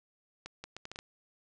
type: accelerating click train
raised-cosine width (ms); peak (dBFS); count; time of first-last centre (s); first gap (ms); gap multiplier
0.2; -25; 7; 0.46-0.989; 180; 0.7
effects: resampled to 22050 Hz